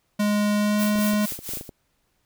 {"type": "tone with pitch glide", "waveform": "square", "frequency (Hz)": [207.7, 209.3], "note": ["G#3", "G#3"], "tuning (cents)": [0, 14], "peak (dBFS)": -20, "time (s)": [0.19, 1.26], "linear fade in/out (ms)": 10, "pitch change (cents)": 14, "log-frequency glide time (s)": [0.57, 0.79]}
{"type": "noise with tremolo", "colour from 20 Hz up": "blue", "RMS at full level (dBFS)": -30, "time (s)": [0.77, 1.7], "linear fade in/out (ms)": 50, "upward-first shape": "sine", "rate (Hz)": 4.3, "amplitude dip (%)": 85}
{"type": "clicks", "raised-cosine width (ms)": 2, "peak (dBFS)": -24, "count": 10, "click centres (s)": [0.957, 0.988, 1.135, 1.322, 1.39, 1.491, 1.536, 1.572, 1.611, 1.692]}
{"effects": ["pink hiss -70 dBFS RMS until 2.25 s"]}